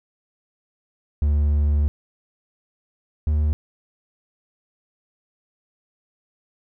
triangle tone pair in turn, 73.42 / 75.7 Hz, D2 / D#2, 0 / -47 cents, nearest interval minor second, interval 53 cents, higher second, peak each -14 / -15 dBFS, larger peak first, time 1.22-1.88 / 3.27-3.53 s, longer first, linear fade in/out 0 ms, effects none

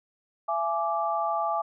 sine tone cluster, 673 / 840 / 1171 Hz, E5 / G#5 / D6, +36 / +19 / -5 cents, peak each -29 dBFS, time 0.48-1.62 s, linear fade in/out 10 ms, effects none

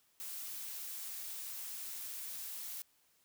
blue noise, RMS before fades -44 dBFS, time 0.2-2.82 s, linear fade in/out 0 ms, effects white hiss -72 dBFS RMS until 3.24 s

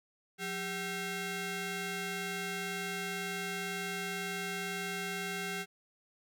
15% pulse ring-modulated tone, 580 Hz, D5, 22 cents flat, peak -26 dBFS, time 0.38-5.66 s, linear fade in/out 50 ms, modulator 981 Hz, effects none

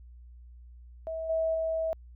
sine tone with level steps, 647 Hz, E5, 32 cents flat, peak -32 / -25 / -27 dBFS, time 1.07-1.93 s, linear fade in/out 0 ms, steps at 1.29 / 1.54 s, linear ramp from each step 10 ms, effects added 60 Hz sine -47 dBFS peak until 2.15 s

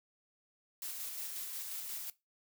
blue noise with tremolo, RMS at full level -41 dBFS, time 0.82-2.1 s, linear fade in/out 2 ms, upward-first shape square, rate 5.6 Hz, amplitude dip 25%, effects noise-tail reverb RT60 0.2 s tail -18 dB re dry

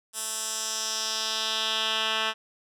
10% pulse tone with band-pass filter sweep, 220 Hz, A3, in tune, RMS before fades -29 dBFS, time 0.13-2.34 s, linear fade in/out 50 ms, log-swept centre 9200 to 2400 Hz, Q 2, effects none

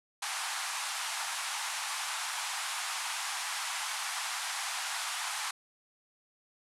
pink band-pass noise, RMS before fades -36 dBFS, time 0.22-5.51 s, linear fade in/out 5 ms, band 780 to 11000 Hz, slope 48 dB/octave, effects none

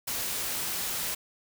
white noise, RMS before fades -32 dBFS, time 0.07-1.15 s, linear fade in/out 10 ms, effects none

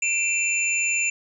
sine tone cluster, 2363 / 2681 / 7080 Hz, D7 / E7 / A8, +10 / +29 / +10 cents, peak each -25 dBFS, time 0.02-1.1 s, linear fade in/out 5 ms, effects none

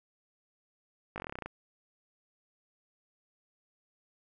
slowing click train, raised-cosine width 0.5 ms, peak -23 dBFS, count 12, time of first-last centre 1.16-1.46 s, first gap 19 ms, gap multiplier 1.07, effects none

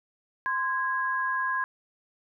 sine tone pair together, 1038 / 1647.7 Hz, C6 / G#6, -14 / -14 cents, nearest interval minor sixth, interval 800 cents, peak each -28 dBFS, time 0.46-1.64 s, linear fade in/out 0 ms, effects none

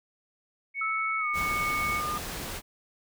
sine tone, 2217 Hz, C#7, in tune, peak -29 dBFS, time 0.74-2.02 s, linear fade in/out 50 ms
sine tone with pitch glide, 1307 to 1212.5 Hz, E6 to D#6, -15 to -45 cents, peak -29 dBFS, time 0.81-2.18 s, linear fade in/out 5 ms, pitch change -130 cents, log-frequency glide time 1.19-1.28 s
pink noise, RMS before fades -36 dBFS, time 1.33-2.62 s, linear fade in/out 50 ms
effects none

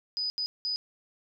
sine tone bursts at uneven times, 4978 Hz, D#8, in tune, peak -28 dBFS, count 3, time 0.17-0.3 / 0.38-0.46 / 0.65-0.76 s, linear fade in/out 0 ms, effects none

